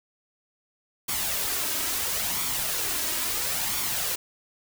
white noise with flanger, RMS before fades -28 dBFS, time 1.08-4.16 s, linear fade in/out 10 ms, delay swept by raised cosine 0.88 to 3.18 ms, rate 0.74 Hz, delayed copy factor +0.5, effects none

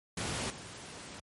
pink noise with level steps, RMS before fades -35 / -46 dBFS, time 0.17-1.2 s, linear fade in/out 5 ms, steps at 0.5 s, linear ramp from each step 2 ms, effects high-pass 80 Hz 12 dB/octave + MP3 48 kbps

